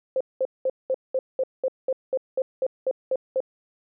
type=tone bursts; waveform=sine; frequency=523.3 Hz; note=C5; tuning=in tune; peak=-20 dBFS; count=14; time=0.16-3.404 s; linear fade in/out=2 ms; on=46 ms; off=200 ms; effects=none